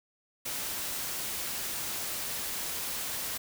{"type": "noise", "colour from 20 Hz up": "white", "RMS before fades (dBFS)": -35, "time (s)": [0.45, 3.38], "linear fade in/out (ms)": 10, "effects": []}